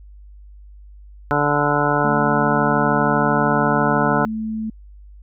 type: harmonic tone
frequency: 146 Hz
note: D3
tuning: 10 cents flat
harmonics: 1 / 2 / 3 / 4 / 5 / 6 / 7 / 9 / 10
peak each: -24 / -24 / -24 / -24 / -24 / -24 / -24 / -24 / -24 dBFS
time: 1.31-4.25 s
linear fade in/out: 0 ms
type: tone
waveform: sine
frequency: 219.4 Hz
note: A3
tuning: 5 cents flat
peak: -22 dBFS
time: 2.04-4.7 s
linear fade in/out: 5 ms
effects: added 50 Hz sine -39 dBFS peak until 5.22 s